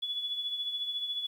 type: tone with tremolo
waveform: sine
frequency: 3416 Hz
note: G#7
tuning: 48 cents sharp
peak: -29 dBFS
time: 0.02-1.27 s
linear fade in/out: 10 ms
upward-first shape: triangle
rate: 14 Hz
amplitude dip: 60%
effects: 10-bit